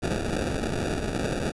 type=noise with sample-and-hold; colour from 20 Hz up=blue; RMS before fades=-28 dBFS; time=0.02-1.52 s; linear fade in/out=10 ms; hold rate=1050 Hz; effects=resampled to 24000 Hz